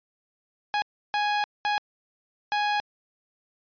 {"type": "tone bursts at uneven times", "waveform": "sawtooth", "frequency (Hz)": 830.6, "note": "G#5", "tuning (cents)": 0, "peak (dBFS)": -19, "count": 4, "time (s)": [[0.74, 0.82], [1.14, 1.44], [1.65, 1.78], [2.52, 2.8]], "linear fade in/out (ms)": 0, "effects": ["resampled to 11025 Hz"]}